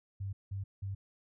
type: tone bursts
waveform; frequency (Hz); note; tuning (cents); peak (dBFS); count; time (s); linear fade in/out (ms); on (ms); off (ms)
sine; 98; G2; 0; -35; 3; 0.2-0.95; 10; 130; 180
effects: none